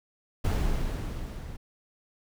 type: noise with level ramp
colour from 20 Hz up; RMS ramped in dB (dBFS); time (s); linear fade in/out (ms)
brown; -24 to -40; 0.44-1.57; 10
effects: none